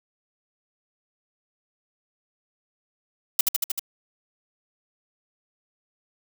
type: noise with echo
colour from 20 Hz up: blue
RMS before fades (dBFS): -17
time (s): 3.39-3.41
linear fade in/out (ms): 5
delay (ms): 77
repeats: 5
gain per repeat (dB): -2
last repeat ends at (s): 3.795
effects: none